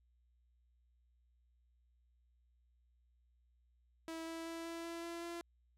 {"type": "tone with pitch steps", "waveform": "sawtooth", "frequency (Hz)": [326.1, 328.6, 331, 333.5, 336, 338.6, 341.1], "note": ["E4", "E4", "E4", "E4", "E4", "E4", "F4"], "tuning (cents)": [-19, -5, 7, 20, 33, 46, -41], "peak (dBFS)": -39, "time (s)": [4.08, 5.41], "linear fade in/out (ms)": 0, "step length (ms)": 190, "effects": ["added 60 Hz sine -70 dBFS peak until 5.77 s", "low-pass 12000 Hz 12 dB/octave"]}